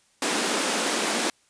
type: high-pass noise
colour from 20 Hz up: pink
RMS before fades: -25 dBFS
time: 0.22-1.3 s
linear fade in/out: 2 ms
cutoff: 210 Hz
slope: 48 dB/octave
effects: white hiss -63 dBFS RMS until 1.49 s + resampled to 22050 Hz